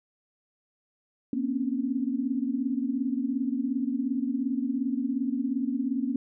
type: tone cluster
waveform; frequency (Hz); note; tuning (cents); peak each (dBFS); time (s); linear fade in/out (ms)
sine; 236.4 / 261.9 / 279.1; A#3 / C4 / C#4; +24 / +2 / +12; -30; 1.33-6.16; 2
effects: none